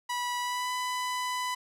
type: tone with pitch glide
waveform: sawtooth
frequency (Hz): 978 to 998.5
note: B5 to B5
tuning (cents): -17 to +19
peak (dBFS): -26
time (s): 0.09-1.55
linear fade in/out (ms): 10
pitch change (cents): +36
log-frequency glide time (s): 0.39-0.71
effects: low-pass 12000 Hz 12 dB/octave